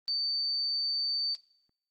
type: tone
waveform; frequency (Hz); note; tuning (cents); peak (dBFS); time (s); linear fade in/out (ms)
sine; 4571; D8; -48; -28; 0.08-1.35; 0
effects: noise-tail reverb RT60 0.7 s tail -20 dB re dry + Opus 24 kbps